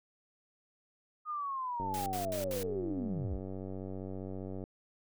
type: linear sweep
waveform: sine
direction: down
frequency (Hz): 1244.5 to 32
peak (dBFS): -34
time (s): 1.25-3.4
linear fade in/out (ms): 50
type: click train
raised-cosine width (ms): 2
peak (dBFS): -29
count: 271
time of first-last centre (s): 1.8-4.639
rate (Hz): 95.1
type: noise bursts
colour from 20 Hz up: white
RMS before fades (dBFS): -43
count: 4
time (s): 1.94-2.63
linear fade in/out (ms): 0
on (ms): 120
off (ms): 70
effects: none

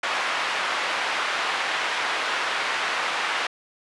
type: band-pass noise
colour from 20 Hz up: pink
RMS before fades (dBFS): -26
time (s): 0.03-3.47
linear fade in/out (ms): 5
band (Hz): 980 to 2800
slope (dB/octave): 12
effects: resampled to 24000 Hz

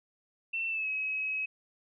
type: tone with pitch glide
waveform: sine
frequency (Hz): 2689 to 2556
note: E7 to D#7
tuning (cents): +34 to +46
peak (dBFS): -30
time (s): 0.53-1.46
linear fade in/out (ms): 10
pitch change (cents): -88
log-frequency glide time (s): 0.68-0.88
effects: none

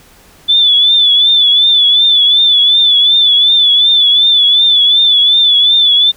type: tone with vibrato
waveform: sine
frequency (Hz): 3481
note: A7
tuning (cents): -19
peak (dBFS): -5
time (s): 0.48-6.12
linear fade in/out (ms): 20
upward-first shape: triangle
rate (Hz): 2.7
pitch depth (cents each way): 77
effects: pink hiss -43 dBFS RMS until 6.16 s

